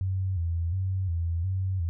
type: tone with vibrato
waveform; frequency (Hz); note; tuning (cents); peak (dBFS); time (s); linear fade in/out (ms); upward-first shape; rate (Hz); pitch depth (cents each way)
sine; 89.2; F2; +37; -25; 0.01-1.89; 0; square; 1.4; 100
effects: none